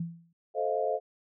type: tone with exponential decay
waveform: sine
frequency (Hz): 168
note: E3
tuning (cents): +33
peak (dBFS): -28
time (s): 0-0.33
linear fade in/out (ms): 5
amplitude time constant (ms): 70
type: chord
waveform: sine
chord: F dominant seventh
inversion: first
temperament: just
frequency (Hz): 436.5 / 523.8 / 628.6 / 698.5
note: A4 / C5 / Eb5 / F5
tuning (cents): -14 / +2 / +18 / 0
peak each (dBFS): -32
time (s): 0.54-1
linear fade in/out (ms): 50
effects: none